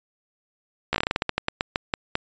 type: slowing click train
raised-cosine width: 0.3 ms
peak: -6 dBFS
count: 17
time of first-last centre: 0.93-2.154 s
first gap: 14 ms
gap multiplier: 1.2
effects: resampled to 16000 Hz